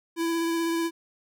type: tone with vibrato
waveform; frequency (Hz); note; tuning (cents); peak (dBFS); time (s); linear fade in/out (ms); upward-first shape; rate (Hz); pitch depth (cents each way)
square; 332.9; E4; +17; -25; 0.16-0.91; 50; triangle; 16; 16
effects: none